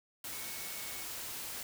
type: tone in noise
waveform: sine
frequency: 2214 Hz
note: C#7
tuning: 3 cents flat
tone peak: -51 dBFS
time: 0.32-1.04 s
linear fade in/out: 2 ms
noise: white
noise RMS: -42 dBFS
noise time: 0.24-1.63 s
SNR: -12 dB
effects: none